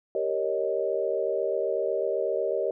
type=chord; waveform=sine; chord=Eb dominant seventh; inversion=first; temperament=equal; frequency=392 / 466.2 / 554.4 / 622.3 Hz; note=G4 / Bb4 / Db5 / Eb5; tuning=0 / 0 / 0 / 0 cents; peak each=-30 dBFS; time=0.15-2.71 s; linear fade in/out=2 ms; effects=none